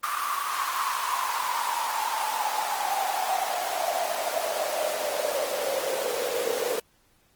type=noise with high-pass filter sweep; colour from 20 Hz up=pink; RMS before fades=-28 dBFS; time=0.03-6.8 s; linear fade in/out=5 ms; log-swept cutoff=1200 to 460 Hz; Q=8.3; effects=pink hiss -64 dBFS RMS until 7.35 s + Opus 24 kbps

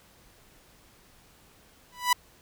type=tone with exponential growth; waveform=sawtooth; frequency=987.8 Hz; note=B5; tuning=in tune; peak=-13 dBFS; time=1.92-2.13 s; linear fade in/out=5 ms; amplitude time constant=45 ms; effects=pink hiss -58 dBFS RMS until 2.41 s

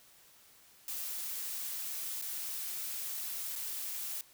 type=noise with dropouts; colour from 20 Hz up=blue; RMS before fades=-39 dBFS; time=0.88-4.21 s; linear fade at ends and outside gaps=1 ms; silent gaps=2.215-2.222 / 3.555-3.559 s; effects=white hiss -61 dBFS RMS until 4.33 s

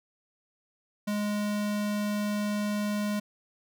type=tone; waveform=square; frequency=207.7 Hz; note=G#3; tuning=in tune; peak=-28 dBFS; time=1.07-3.2 s; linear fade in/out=10 ms; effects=none

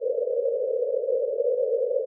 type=band-pass noise; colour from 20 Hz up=pink; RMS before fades=-25 dBFS; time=0-2.06 s; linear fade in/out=50 ms; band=460 to 550 Hz; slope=96 dB/octave; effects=none

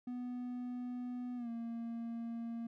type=tone with pitch glide; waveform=triangle; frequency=246.9 to 231.7 Hz; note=B3 to A#3; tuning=0 to -10 cents; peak=-37 dBFS; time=0.07-2.67 s; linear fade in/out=5 ms; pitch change=-110 cents; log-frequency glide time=1.36-1.49 s; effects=none

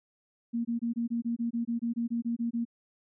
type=tone bursts; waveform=sine; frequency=234 Hz; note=A#3; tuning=7 cents sharp; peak=-27 dBFS; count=15; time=0.53-2.652 s; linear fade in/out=20 ms; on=120 ms; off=23 ms; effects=none

